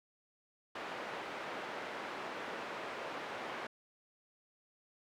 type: band-pass noise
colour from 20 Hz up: pink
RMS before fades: -43 dBFS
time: 0.75-3.67 s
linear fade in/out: 5 ms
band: 420 to 2200 Hz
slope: 12 dB/octave
effects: none